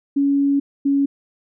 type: tone pair in turn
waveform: sine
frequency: 280.3 / 279 Hz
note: C#4 / C#4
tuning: +19 / +11 cents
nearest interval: unison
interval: 8 cents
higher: first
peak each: -14 dBFS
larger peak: neither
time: 0.16-0.6 / 0.85-1.06 s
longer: first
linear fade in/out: 10 ms
effects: none